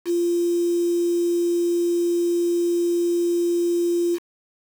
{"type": "tone with quantisation", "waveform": "sine", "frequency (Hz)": 345.4, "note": "F4", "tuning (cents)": -19, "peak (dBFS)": -18, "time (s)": [0.05, 4.19], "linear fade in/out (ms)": 50, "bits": 6, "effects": []}